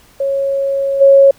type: tone with level steps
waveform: sine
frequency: 550 Hz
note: C#5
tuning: 14 cents flat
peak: -13 / -3 dBFS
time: 0.2-1.31 s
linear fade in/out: 5 ms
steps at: 1 s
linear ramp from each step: 20 ms
effects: pink hiss -47 dBFS RMS until 1.38 s